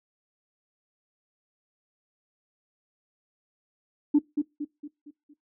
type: tone with echo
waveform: sine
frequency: 293.7 Hz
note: D4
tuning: in tune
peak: -14 dBFS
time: 4.14-4.19 s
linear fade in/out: 10 ms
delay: 230 ms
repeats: 5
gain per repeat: -7 dB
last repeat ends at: 5.34 s
effects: noise-tail reverb RT60 0.2 s tail -21 dB re dry + tanh soft clip ceiling -12 dBFS